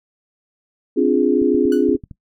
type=chord; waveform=sine; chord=D half-diminished seventh; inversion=third; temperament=equal; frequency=261.6 / 293.7 / 349.2 / 415.3 Hz; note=C4 / D4 / F4 / Ab4; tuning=0 / 0 / 0 / 0 cents; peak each=-18 dBFS; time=0.96-1.97 s; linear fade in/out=20 ms
type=clicks; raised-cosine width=5 ms; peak=-23 dBFS; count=7; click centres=1.418 / 1.547 / 1.654 / 1.891 / 1.95 / 2.038 / 2.112 s
type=tone with exponential decay; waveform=sawtooth; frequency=1480 Hz; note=F#6; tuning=in tune; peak=-26 dBFS; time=1.72-1.9 s; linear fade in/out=2 ms; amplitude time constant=37 ms
effects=noise-tail reverb RT60 0.1 s tail -19 dB re dry